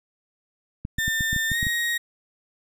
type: clicks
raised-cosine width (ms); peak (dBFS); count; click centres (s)
5; -17; 9; 0.851 / 0.985 / 1.08 / 1.208 / 1.33 / 1.363 / 1.517 / 1.629 / 1.668
type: tone with pitch glide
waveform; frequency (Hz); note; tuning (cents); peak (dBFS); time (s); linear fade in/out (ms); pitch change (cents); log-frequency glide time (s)
35% pulse; 1800 to 1881.9; A6 to A#6; +39 to +16; -21; 0.98-1.98; 10; +77; 1.49-1.59
effects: none